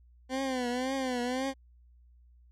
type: tone with vibrato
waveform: 20% pulse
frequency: 255.7 Hz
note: C4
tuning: 40 cents flat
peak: -25 dBFS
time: 0.29-1.54 s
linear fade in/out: 50 ms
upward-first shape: triangle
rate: 1.9 Hz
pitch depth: 110 cents each way
effects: added 60 Hz sine -56 dBFS peak until 2.51 s + low-pass 8000 Hz 12 dB/octave